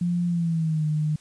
sine tone with pitch glide, 174.61 to 152.89 Hz, F3 to D#3, 0 to -30 cents, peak -21 dBFS, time 0.01-1.16 s, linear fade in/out 5 ms, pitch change -230 cents, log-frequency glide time 0.27-0.86 s, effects white hiss -55 dBFS RMS until 1.2 s + resampled to 22050 Hz

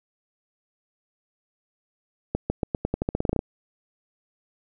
accelerating click train, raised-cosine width 2 ms, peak -10 dBFS, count 15, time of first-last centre 2.35-3.391 s, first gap 150 ms, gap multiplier 0.88, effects none

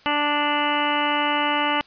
harmonic tone, 293.7 Hz, D4, in tune, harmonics 1 / 2 / 3 / 4 / 5 / 6 / 7 / 8 / 9 / 10, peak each -28 / -30 / -24 / -27 / -30 / -34 / -29 / -37 / -31 / -28 dBFS, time 0.06-1.81 s, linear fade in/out 0 ms, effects white hiss -52 dBFS RMS until 1.86 s + resampled to 11025 Hz

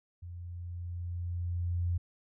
sine tone with level ramp, 87.31 Hz, F2, in tune, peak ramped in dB -41 to -27 dBFS, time 0.22-1.98 s, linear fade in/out 10 ms, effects none

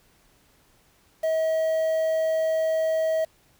triangle tone with quantisation, 640 Hz, D#5, 49 cents sharp, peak -19 dBFS, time 1.23-3.25 s, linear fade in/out 10 ms, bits 7, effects pink hiss -61 dBFS RMS until 3.59 s

